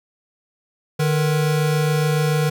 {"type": "tone pair together", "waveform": "square", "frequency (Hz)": [150.97, 480], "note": ["D3", "B4"], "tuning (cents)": [48, -49], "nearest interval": "octave + minor sixth", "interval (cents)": 2003, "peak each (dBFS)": [-18, -25], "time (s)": [0.99, 2.5], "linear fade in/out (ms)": 10, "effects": []}